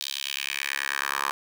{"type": "tone with high-pass filter sweep", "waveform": "10% pulse", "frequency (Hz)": 69.3, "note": "C#2", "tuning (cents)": 0, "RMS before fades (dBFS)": -30, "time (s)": [0.01, 1.31], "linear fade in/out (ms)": 0, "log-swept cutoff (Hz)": [3900, 1100], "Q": 2.6, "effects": []}